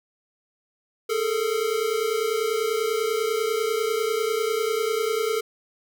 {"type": "tone pair together", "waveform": "square", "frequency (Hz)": [422.3, 452.4], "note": ["G#4", "A4"], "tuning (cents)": [29, 48], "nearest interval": "minor second", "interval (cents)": 119, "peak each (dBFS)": [-27, -25], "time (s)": [1.09, 5.41], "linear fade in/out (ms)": 10, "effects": []}